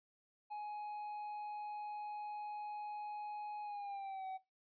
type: tone with pitch glide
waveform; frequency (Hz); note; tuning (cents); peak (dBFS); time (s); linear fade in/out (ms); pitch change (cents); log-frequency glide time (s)
triangle; 837 to 758.7; G#5 to F#5; +13 to +43; -40; 0.5-4.38; 20; -170; 3.63-4.26
effects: noise-tail reverb RT60 0.2 s tail -17 dB re dry + resampled to 11025 Hz

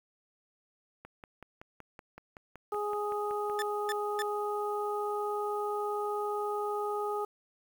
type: click train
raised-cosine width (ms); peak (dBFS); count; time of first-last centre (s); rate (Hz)
0.5; -31; 14; 1.05-3.498; 5.31
type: harmonic tone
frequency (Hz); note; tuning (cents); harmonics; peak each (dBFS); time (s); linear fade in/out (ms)
415.3; G#4; 0; 1 / 2 / 3; -33 / -36 / -37; 2.72-7.25; 5
type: tone bursts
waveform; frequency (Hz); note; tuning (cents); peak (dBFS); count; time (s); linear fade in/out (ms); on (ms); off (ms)
sawtooth; 1760; A6; 0; -30; 3; 3.59-4.22; 0; 30; 270
effects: 9-bit

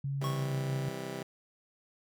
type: tone with pitch glide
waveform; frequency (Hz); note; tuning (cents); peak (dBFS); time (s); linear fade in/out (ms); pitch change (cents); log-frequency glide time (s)
sine; 138.59 to 136.52; C#3 to C#3; 0 to -26; -31; 0.04-0.89; 5; -26; 0.44-0.59
type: chord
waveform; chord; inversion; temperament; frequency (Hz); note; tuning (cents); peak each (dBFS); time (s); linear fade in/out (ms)
15% pulse; C major; none; just; 130.81 / 163.52 / 196.22; C3 / E3 / G3; 0 / -14 / +2; -36; 0.21-1.23; 5
type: tone with exponential decay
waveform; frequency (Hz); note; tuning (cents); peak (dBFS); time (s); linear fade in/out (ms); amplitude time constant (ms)
square; 1100; C#6; -14; -35; 0.24-0.75; 1; 110
effects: none

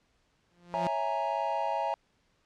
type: tone with exponential growth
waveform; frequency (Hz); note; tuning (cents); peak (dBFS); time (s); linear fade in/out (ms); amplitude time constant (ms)
sawtooth; 174.61; F3; 0; -26; 0.51-0.87; 0; 77
type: chord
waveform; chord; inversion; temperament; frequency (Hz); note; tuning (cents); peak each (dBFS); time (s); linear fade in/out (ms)
triangle; A# half-diminished seventh; first; equal; 554.4 / 659.3 / 830.6 / 932.3; C#5 / E5 / G#5 / A#5; 0 / 0 / 0 / 0; -35 / -32 / -31 / -31; 0.74-1.94; 0
effects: pink hiss -71 dBFS RMS until 2.45 s + low-pass 6000 Hz 12 dB/octave

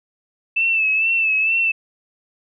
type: tone with vibrato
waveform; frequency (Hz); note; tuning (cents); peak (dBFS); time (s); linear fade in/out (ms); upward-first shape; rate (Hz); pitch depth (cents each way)
sine; 2637; E7; 0; -15; 0.56-1.72; 10; sine; 2.2; 49
effects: none

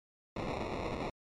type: noise with sample-and-hold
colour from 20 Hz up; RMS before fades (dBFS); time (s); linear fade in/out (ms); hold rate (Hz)
white; -37; 0.36-1.1; 5; 1575
effects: low-pass 4000 Hz 12 dB/octave + MP3 96 kbps

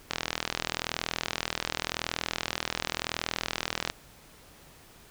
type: click train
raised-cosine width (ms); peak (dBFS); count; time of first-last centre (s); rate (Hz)
0.2; -10; 156; 0.11-3.9; 40.9
effects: pink hiss -54 dBFS RMS until 5.1 s

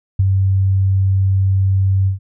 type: tone with ADSR envelope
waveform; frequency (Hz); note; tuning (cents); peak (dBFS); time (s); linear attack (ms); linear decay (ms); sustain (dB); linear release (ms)
sine; 96.2; G2; -32; -8; 0.19-2.19; 7; 28; -3; 120
effects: none

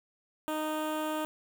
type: tone with notch filter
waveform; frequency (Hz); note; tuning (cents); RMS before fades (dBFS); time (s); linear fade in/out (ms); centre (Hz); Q
15% pulse; 309.1; D#4; -11; -33; 0.48-1.25; 0; 5100; 0.96
effects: 9-bit

